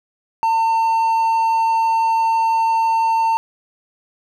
triangle tone, 903 Hz, A5, 45 cents sharp, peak -12 dBFS, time 0.43-3.37 s, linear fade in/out 0 ms, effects none

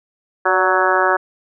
harmonic tone with a mistuned harmonic, 185.7 Hz, F#3, 7 cents sharp, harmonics 2 / 3 / 4 / 5 / 6 / 7 / 8 / 9, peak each -21 / -21 / -21 / -21 / -21 / -21 / -21 / -21 dBFS, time 0.45-1.17 s, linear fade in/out 10 ms, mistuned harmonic 3, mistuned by +38 cents, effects none

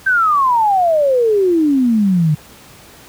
sine exponential sweep, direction down, 1579 to 146.83 Hz, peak -10 dBFS, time 0.06-2.35 s, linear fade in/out 10 ms, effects pink hiss -41 dBFS RMS until 3.08 s + high-pass 60 Hz 12 dB/octave

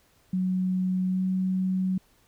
sine tone with pitch glide, 185 to 186.83 Hz, F#3 to F#3, 0 to +17 cents, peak -23 dBFS, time 0.33-1.98 s, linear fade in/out 5 ms, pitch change +17 cents, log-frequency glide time 1.07-1.22 s, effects pink hiss -63 dBFS RMS until 2.27 s

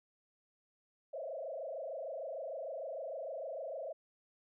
sine tone with frequency modulation, 593 Hz, D5, 17 cents sharp, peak -39 dBFS, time 1.13-3.93 s, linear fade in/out 10 ms, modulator 26.6 Hz, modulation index 2.9, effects none

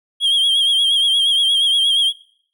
triangle tone with vibrato, 3240 Hz, G#7, 43 cents flat, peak -11 dBFS, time 0.2-2.13 s, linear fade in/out 50 ms, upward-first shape sine, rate 8.5 Hz, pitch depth 55 cents each way, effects noise-tail reverb RT60 0.6 s tail -22 dB re dry

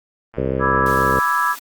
click train, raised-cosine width 0.5 ms, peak -25 dBFS, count 64, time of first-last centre 0.34-0.893 s, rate 114 Hz
harmonic tone, 66.2 Hz, C2, 21 cents sharp, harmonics 1 / 2 / 3 / 4 / 5 / 6 / 7 / 8 / 9, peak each -28 / -26 / -28 / -28 / -30 / -26 / -25 / -27 / -31 dBFS, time 0.37-1.2 s, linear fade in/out 5 ms
sine chord, E dominant seventh, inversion second, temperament equal, 987.8 / 1174.7 / 1318.5 / 1661.2 Hz, B5 / D6 / E6 / G#6, 0 / 0 / 0 / 0 cents, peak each -21 dBFS, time 0.59-1.56 s, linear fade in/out 50 ms
white high-pass noise, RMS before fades -36 dBFS, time 0.86-1.59 s, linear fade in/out 2 ms, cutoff 230 Hz, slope 48 dB/octave
effects Opus 32 kbps

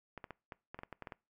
clicks, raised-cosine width 0.5 ms, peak -29 dBFS, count 11, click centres 0.177 / 0.242 / 0.307 / 0.522 / 0.745 / 0.79 / 0.834 / 0.927 / 1.023 / 1.072 / 1.122 s, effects noise-tail reverb RT60 0.3 s tail -24 dB re dry

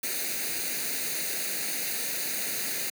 white noise with comb filter, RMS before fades -31 dBFS, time 0.03-2.9 s, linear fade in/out 5 ms, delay 0.46 ms, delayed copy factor +0.7, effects high-pass 200 Hz 12 dB/octave

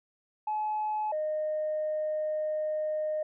sine tone pair in turn, 854 / 615.4 Hz, G#5 / D#5, +48 / -19 cents, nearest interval tritone, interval 567 cents, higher first, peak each -27 dBFS, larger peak neither, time 0.47-1.12 / 1.12-3.23 s, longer second, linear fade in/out 5 ms, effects tanh soft clip ceiling -24 dBFS

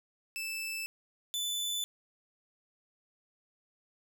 sawtooth tone pair in turn, 2637 / 3501 Hz, E7 / A7, 0 / -9 cents, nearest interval perfect fourth, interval 491 cents, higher second, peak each -32 / -29 dBFS, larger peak second, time 0.36-0.86 / 1.34-1.84 s, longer neither, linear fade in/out 0 ms, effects none

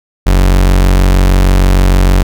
40% pulse tone, 46.44 Hz, F#1, 7 cents sharp, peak -4 dBFS, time 0.26-2.23 s, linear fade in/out 10 ms, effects none

